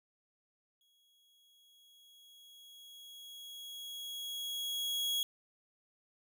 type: tone with exponential growth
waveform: 40% pulse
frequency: 3322 Hz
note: G#7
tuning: in tune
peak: -30 dBFS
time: 0.81-5.23 s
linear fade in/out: 1 ms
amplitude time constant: 960 ms
effects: none